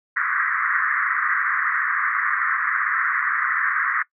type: band-pass noise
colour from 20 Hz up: white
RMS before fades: -22 dBFS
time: 0.16-4.03 s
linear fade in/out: 10 ms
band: 1100 to 2000 Hz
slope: 96 dB/octave
effects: noise-tail reverb RT60 0.1 s tail -21 dB re dry